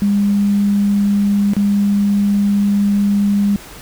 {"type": "tone with dropouts", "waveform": "sine", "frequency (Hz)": 202.4, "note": "G#3", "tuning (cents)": -44, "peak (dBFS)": -11, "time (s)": [0.02, 3.56], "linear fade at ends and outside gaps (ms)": 0, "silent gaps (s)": [1.535, 1.566], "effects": ["pink hiss -36 dBFS RMS until 3.81 s"]}